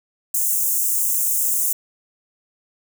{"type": "high-pass noise", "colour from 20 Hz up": "white", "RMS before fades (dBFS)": -20, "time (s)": [0.34, 1.73], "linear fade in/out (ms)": 5, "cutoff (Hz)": 6600, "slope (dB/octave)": 48, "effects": []}